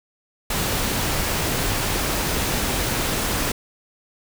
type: noise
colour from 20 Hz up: pink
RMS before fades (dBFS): -23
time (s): 0.5-3.52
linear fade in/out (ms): 5
effects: none